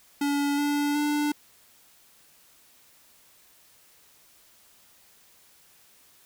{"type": "tone with pitch steps", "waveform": "square", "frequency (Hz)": [285.4, 290.1, 294.8], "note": ["D4", "D4", "D4"], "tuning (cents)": [-49, -21, 7], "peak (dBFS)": -24, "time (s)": [0.21, 1.32], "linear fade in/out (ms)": 5, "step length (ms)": 370, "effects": ["white hiss -58 dBFS RMS until 6.25 s"]}